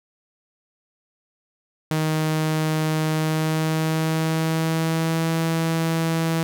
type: tone with pitch glide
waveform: sawtooth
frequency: 156.6 to 163.44 Hz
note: D#3 to E3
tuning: +11 to -14 cents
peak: -16 dBFS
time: 1.91-6.43 s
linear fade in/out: 0 ms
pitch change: +75 cents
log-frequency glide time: 3.12-5.31 s
effects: none